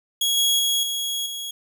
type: tone with level steps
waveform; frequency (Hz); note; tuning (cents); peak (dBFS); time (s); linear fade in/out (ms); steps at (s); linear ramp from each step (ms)
sawtooth; 3322; G#7; 0; -16 / -14 / -16 / -21 / -26; 0.21-1.51; 5; 0.37 / 0.59 / 0.83 / 1.26; 2
effects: none